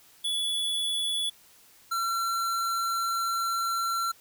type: tone pair in turn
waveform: square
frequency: 3422 / 1358 Hz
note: A7 / F6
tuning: -49 / -49 cents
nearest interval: octave + major third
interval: 1600 cents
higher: first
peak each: -27 dBFS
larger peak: neither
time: 0.24-1.3 / 1.91-4.12 s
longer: second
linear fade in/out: 10 ms
effects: white hiss -57 dBFS RMS until 4.2 s